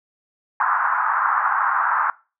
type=band-pass noise; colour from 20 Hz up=white; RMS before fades=-20 dBFS; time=0.6-2.1 s; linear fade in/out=2 ms; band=870 to 1500 Hz; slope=48 dB/octave; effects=noise-tail reverb RT60 0.3 s tail -20 dB re dry